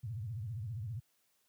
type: tone with vibrato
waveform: sine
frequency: 110 Hz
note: A2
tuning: in tune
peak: -37 dBFS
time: 0.03-1 s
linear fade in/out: 10 ms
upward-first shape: sine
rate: 15 Hz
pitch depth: 250 cents each way
effects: white hiss -75 dBFS RMS until 1.48 s + high-pass 60 Hz 12 dB/octave